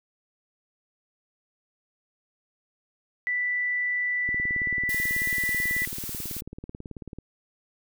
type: tone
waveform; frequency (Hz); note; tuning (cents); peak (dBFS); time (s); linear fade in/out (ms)
sine; 1975.5; B6; 0; -24; 3.27-5.85; 0
type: click train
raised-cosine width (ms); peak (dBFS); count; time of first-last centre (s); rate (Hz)
3; -25; 54; 4.29-7.186; 18.3
type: noise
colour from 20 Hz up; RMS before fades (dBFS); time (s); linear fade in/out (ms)
blue; -35; 4.89-6.41; 5
effects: none